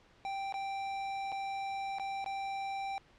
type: tone with dropouts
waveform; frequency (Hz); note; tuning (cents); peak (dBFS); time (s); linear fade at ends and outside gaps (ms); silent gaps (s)
square; 784; G5; 0; -36; 0.25-2.98; 0; 0.524-0.541 / 1.319-1.324 / 1.985-1.997 / 2.243-2.261
effects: pink hiss -63 dBFS RMS until 3.18 s + low-pass 4000 Hz 12 dB/octave